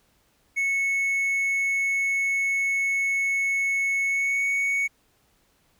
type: tone with pitch glide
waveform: triangle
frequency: 2203 to 2225 Hz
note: C#7 to C#7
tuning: -11 to +6 cents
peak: -20 dBFS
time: 0.56-4.88 s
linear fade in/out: 20 ms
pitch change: +17 cents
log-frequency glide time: 4.05-4.44 s
effects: pink hiss -65 dBFS RMS until 5.79 s